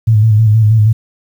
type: tone with vibrato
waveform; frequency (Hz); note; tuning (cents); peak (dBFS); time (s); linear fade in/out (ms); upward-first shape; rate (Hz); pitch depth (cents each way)
sine; 108.9; A2; -17; -5; 0.07-0.93; 10; square; 6.3; 47
effects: 7-bit